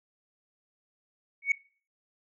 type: tone with exponential growth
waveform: sine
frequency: 2227 Hz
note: C#7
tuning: 7 cents sharp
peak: -16 dBFS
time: 1.42-1.52 s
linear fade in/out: 5 ms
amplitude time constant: 21 ms
effects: noise-tail reverb RT60 0.4 s tail -21 dB re dry + tanh soft clip ceiling -16 dBFS